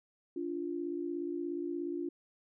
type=tone pair together; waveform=sine; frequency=290 / 346.9 Hz; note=D4 / F4; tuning=-22 / -12 cents; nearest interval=minor third; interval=310 cents; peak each=-38 / -36 dBFS; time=0.36-2.09 s; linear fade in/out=5 ms; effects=none